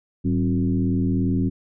sine tone with frequency modulation, 185.8 Hz, F#3, 7 cents sharp, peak -18 dBFS, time 0.24-1.5 s, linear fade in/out 20 ms, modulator 82.8 Hz, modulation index 1.4, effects none

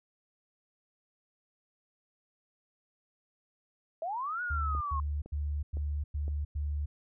sine linear two-way sweep, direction up then down, 622.3 to 1474 to 1062 Hz, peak -32 dBFS, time 4.02-5 s, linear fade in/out 2 ms, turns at 4.42 s
sine tone bursts, 73.42 Hz, D2, in tune, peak -30 dBFS, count 6, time 4.5-6.86 s, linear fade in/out 10 ms, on 310 ms, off 100 ms
click train, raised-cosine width 2 ms, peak -33 dBFS, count 4, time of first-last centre 4.75-6.281 s, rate 1.96 Hz
effects none

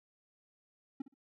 triangle tone with echo, 270.2 Hz, C#4, 44 cents flat, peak -33 dBFS, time 1-1.02 s, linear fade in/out 5 ms, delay 61 ms, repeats 2, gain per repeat -15 dB, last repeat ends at 1.142 s, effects none

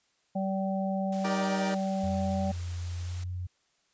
harmonic tone, 192.5 Hz, G3, 31 cents flat, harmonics 1 / 3 / 4, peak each -29 / -34 / -35 dBFS, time 0.35-2.52 s, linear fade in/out 10 ms
white noise, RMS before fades -47 dBFS, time 1.12-3.24 s, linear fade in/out 5 ms
15% pulse chord, Eb major seventh, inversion none, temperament equal with one note detuned, 311.1 / 392 / 471.3 / 587.3 Hz, Eb4 / G4 / Bb4 / D5, 0 / 0 / +19 / 0 cents, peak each -31 dBFS, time 1.24-1.75 s, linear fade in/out 10 ms
sine tone with pitch glide, 87.4 to 90.33 Hz, F2 to F#2, +2 to -41 cents, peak -32 dBFS, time 2.03-3.47 s, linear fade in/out 10 ms, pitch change +57 cents, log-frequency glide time 2.96-3.31 s
effects white hiss -71 dBFS RMS until 3.93 s + resampled to 16000 Hz

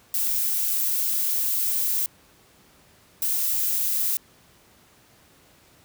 violet noise bursts at uneven times, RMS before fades -24 dBFS, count 2, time 0.14-2.06 / 3.22-4.17 s, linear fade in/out 2 ms, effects pink hiss -56 dBFS RMS until 5.84 s + high-pass 60 Hz 12 dB/octave

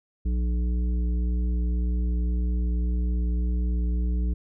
harmonic tone with a mistuned harmonic, 60.8 Hz, B1, 26 cents flat, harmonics 1 / 3 / 5 / 7, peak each -22 / -34 / -40 / -46 dBFS, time 0.25-4.34 s, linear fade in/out 10 ms, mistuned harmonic 1, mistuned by -52 cents, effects none

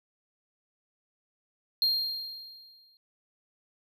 triangle tone with exponential decay, 4213 Hz, C8, 11 cents sharp, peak -20 dBFS, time 1.82-2.97 s, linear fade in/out 1 ms, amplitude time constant 250 ms, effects none

